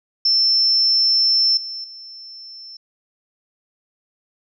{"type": "tone with level steps", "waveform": "sine", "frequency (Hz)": 5340, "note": "E8", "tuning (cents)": 22, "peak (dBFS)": [-13, -27, -35], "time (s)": [0.25, 2.77], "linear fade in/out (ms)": 5, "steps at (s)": [1.57, 1.84], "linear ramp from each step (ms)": 2, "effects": []}